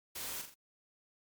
white noise with echo, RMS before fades -42 dBFS, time 0.15-0.42 s, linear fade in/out 10 ms, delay 42 ms, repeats 3, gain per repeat -6 dB, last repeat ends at 0.546 s, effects Opus 48 kbps

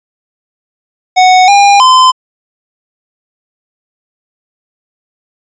square tone with pitch steps, 740 / 806 / 1027 Hz, F#5 / G5 / C6, 0 / +48 / -33 cents, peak -3 dBFS, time 1.16-2.12 s, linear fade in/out 20 ms, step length 320 ms, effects resampled to 16000 Hz

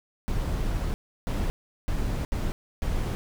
brown noise bursts at uneven times, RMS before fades -27 dBFS, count 5, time 0.28-0.94 / 1.27-1.5 / 1.88-2.25 / 2.32-2.52 / 2.82-3.15 s, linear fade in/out 0 ms, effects none

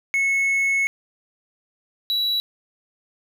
triangle tone pair in turn, 2194 / 3918 Hz, C#7 / B7, -18 / -15 cents, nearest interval minor seventh, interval 1003 cents, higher second, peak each -16 / -18 dBFS, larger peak first, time 0.14-0.87 / 2.1-2.4 s, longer first, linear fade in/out 0 ms, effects none

